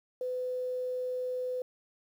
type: tone with quantisation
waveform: sine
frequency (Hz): 504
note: B4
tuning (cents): +35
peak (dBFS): -31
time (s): 0.21-1.62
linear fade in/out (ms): 2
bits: 10
effects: none